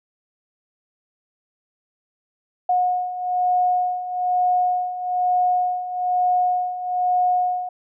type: beating tone pair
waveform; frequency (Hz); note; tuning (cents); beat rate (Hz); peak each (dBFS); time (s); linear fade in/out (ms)
sine; 724 / 725.1; F#5 / F#5; -38 / -35; 1.1; -24 / -19; 2.69-7.69; 5
effects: none